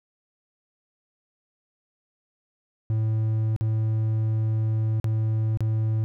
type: tone with dropouts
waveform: triangle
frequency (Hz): 110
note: A2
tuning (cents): 0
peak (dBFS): -19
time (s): 2.9-6.04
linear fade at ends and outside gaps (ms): 0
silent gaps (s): 3.563-3.61 / 5-5.043 / 5.573-5.606
effects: none